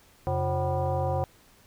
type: tone with frequency modulation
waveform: sine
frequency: 311.1 Hz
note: D#4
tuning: in tune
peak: -24 dBFS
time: 0.27-1.24 s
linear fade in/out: 0 ms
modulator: 223 Hz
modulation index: 2.5
effects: pink hiss -58 dBFS RMS until 1.66 s